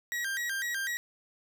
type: tone with vibrato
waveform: 40% pulse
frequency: 1742 Hz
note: A6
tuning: 18 cents flat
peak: -30 dBFS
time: 0.12-0.97 s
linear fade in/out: 0 ms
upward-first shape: square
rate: 4 Hz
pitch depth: 160 cents each way
effects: none